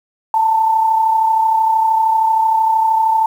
sine tone pair together, 886 / 919 Hz, A5 / A#5, +12 / -25 cents, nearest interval minor second, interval 63 cents, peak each -11 / -22 dBFS, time 0.34-3.26 s, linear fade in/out 2 ms, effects 7-bit

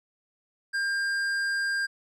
sine tone with tanh clipping, 1600 Hz, G6, 35 cents sharp, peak -27 dBFS, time 0.73-1.87 s, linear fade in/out 20 ms, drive 11 dB, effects none

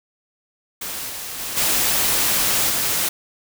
white noise with level steps, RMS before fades -29 / -31 / -28 / -19 / -21 dBFS, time 0.81-3.09 s, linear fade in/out 5 ms, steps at 1.08 / 1.38 / 1.56 / 2.68 s, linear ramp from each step 20 ms, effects none

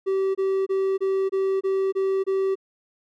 triangle tone bursts, 385.5 Hz, G4, 29 cents flat, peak -18 dBFS, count 8, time 0.06-2.555 s, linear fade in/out 20 ms, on 290 ms, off 25 ms, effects none

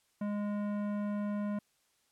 sine tone with tanh clipping, 206.2 Hz, G#3, 12 cents flat, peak -34 dBFS, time 0.21-1.59 s, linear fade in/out 5 ms, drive 15 dB, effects white hiss -73 dBFS RMS until 2.11 s + low-pass 11000 Hz 12 dB/octave

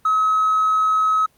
sine tone with hard clipping, 1280 Hz, D#6, 49 cents sharp, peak -15 dBFS, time 0.05-1.26 s, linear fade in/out 5 ms, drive 1 dB, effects pink hiss -59 dBFS RMS until 1.37 s + Opus 32 kbps

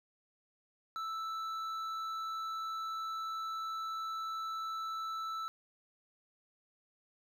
triangle tone with hard clipping, 1318.5 Hz, E6, in tune, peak -38 dBFS, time 0.96-5.48 s, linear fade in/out 0 ms, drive 10 dB, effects none

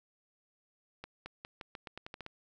accelerating click train, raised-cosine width 0.3 ms, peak -27 dBFS, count 11, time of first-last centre 1.04-2.264 s, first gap 220 ms, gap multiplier 0.86, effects none

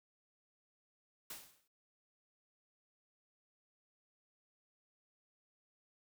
white noise with exponential decay, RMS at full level -44 dBFS, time 1.3-1.68 s, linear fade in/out 5 ms, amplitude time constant 82 ms, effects none

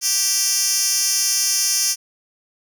10% pulse tone with high-pass filter, 391.1 Hz, G4, 4 cents flat, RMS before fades -19 dBFS, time 0.01-1.96 s, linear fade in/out 50 ms, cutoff 5800 Hz, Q 2, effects none

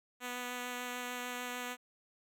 5% pulse tone with vibrato, 246.9 Hz, B3, in tune, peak -27 dBFS, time 0.2-1.77 s, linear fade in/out 50 ms, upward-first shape sine, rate 6.7 Hz, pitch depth 9 cents each way, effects none

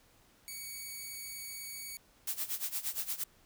5% pulse tone, 2246 Hz, C#7, 22 cents sharp, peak -32 dBFS, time 0.48-1.97 s, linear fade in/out 0 ms
blue noise with tremolo, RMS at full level -34 dBFS, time 2.27-3.24 s, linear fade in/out 5 ms, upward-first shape sine, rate 8.6 Hz, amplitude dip 85%
effects pink hiss -65 dBFS RMS until 3.45 s

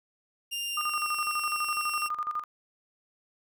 sawtooth tone with pitch glide, 2800 to 2734 Hz, F7 to F7, +4 to -37 cents, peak -28 dBFS, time 0.51-2.09 s, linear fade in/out 20 ms, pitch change -41 cents, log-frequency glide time 0.66-1.08 s
sine tone with tremolo, 1217 Hz, D#6, 39 cents flat, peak -27 dBFS, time 0.77-2.44 s, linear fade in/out 5 ms, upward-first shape square, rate 12 Hz, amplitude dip 70%
effects none

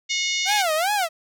harmonic tone, 725 Hz, F#5, 35 cents flat, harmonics 3 / 4 / 5 / 6 / 7 / 8 / 9 / 10, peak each -26 / -29 / -28 / -32 / -33 / -31 / -34 / -39 dBFS, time 0.09-0.63 s, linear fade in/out 20 ms
sawtooth tone with vibrato, 721 Hz, F#5, 45 cents flat, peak -16 dBFS, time 0.45-1.09 s, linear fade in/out 50 ms, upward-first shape sine, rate 2.6 Hz, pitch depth 270 cents each way
effects none

